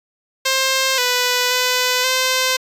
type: tone with pitch steps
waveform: 5% pulse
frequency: 529 / 495.6 / 501 / 516 Hz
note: C5 / B4 / B4 / C5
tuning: +19 / +6 / +25 / -24 cents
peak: -4 dBFS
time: 0.45-2.57 s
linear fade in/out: 10 ms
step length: 530 ms
effects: resampled to 32000 Hz